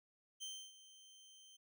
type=tone with ADSR envelope; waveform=25% pulse; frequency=3118 Hz; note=G7; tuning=10 cents flat; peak=-40 dBFS; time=0.4-1.57 s; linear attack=28 ms; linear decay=290 ms; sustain=-16 dB; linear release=12 ms; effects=none